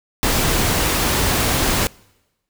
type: noise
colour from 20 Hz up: pink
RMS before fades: -18 dBFS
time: 0.23-1.87 s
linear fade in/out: 0 ms
effects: noise-tail reverb RT60 1.0 s tail -25 dB re dry